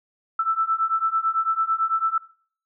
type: beating tone pair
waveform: sine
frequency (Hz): 1318.5 / 1327.5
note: E6 / E6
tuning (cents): 0 / +12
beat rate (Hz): 9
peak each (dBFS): -24 / -22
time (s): 0.39-2.18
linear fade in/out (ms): 5
effects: noise-tail reverb RT60 0.5 s tail -20 dB re dry